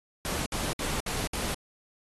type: noise bursts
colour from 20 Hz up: pink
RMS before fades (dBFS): -32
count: 5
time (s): 0.25-1.544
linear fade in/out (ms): 0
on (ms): 210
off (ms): 61
effects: AAC 32 kbps